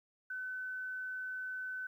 sine tone, 1513 Hz, F#6, 38 cents sharp, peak -38 dBFS, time 0.3-1.87 s, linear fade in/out 5 ms, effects 12-bit

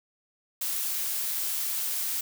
blue noise, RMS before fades -30 dBFS, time 0.61-2.21 s, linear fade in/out 5 ms, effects none

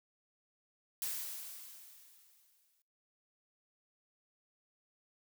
blue noise with exponential decay, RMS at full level -37 dBFS, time 1.02-2.82 s, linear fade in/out 1 ms, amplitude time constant 390 ms, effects noise-tail reverb RT60 0.7 s tail -26 dB re dry

